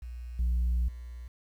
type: tone with level steps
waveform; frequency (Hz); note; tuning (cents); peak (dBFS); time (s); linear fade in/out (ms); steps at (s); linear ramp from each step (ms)
sine; 60.2; B1; -44; -37 / -22 / -39; 0.02-1.28; 5; 0.39 / 0.88; 5
effects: tanh soft clip ceiling -23 dBFS + 10-bit